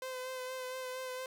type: tone with vibrato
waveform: sawtooth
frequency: 513 Hz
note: C5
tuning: 34 cents flat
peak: -35 dBFS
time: 0.02-1.26 s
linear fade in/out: 2 ms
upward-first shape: sine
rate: 4.3 Hz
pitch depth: 22 cents each way
effects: none